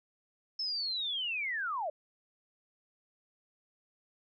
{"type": "linear sweep", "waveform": "sine", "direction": "down", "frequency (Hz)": [5300, 566], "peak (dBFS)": -32, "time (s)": [0.59, 1.9], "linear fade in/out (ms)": 5, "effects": []}